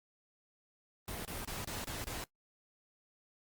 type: noise bursts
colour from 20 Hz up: pink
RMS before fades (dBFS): -41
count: 6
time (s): 1.08-2.24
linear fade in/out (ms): 0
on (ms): 170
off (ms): 28
effects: noise-tail reverb RT60 0.1 s tail -21 dB re dry + Opus 32 kbps